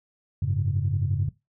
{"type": "chord", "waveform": "sine", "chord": "F# suspended second", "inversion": "none", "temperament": "equal", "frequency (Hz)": [92.5, 103.83, 138.59], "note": ["F#2", "G#2", "C#3"], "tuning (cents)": [0, 0, 0], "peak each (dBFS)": -26, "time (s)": [0.42, 1.29], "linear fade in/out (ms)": 5, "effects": ["noise-tail reverb RT60 0.2 s tail -19 dB re dry", "tanh soft clip ceiling -14 dBFS"]}